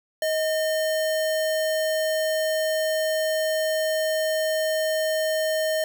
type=tone with sample-and-hold; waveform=sine; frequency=630 Hz; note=D#5; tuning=21 cents sharp; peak=-21 dBFS; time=0.22-5.84 s; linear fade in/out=2 ms; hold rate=2450 Hz; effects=none